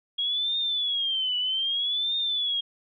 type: tone with vibrato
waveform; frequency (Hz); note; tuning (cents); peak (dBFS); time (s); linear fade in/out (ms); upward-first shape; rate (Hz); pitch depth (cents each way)
sine; 3289; G#7; -18; -24; 0.18-2.61; 10; triangle; 0.63; 190
effects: none